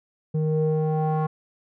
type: tone with low-pass filter sweep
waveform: square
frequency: 155.56 Hz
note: D#3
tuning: in tune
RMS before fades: -23 dBFS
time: 0.34-1.27 s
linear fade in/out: 10 ms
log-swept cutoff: 340 to 1000 Hz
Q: 3.3
effects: none